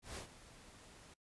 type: noise with ADSR envelope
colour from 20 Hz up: pink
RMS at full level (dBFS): -45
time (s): 0.02-1.14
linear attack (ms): 140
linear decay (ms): 110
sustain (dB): -14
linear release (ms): 4
effects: noise-tail reverb RT60 0.1 s tail -23 dB re dry + resampled to 24000 Hz